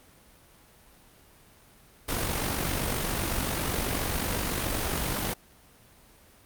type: noise with amplitude modulation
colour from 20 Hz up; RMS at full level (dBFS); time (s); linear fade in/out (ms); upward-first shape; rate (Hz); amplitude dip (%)
pink; -27; 2.08-5.34; 10; sine; 47.7; 45
effects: pink hiss -56 dBFS RMS until 6.45 s + Opus 32 kbps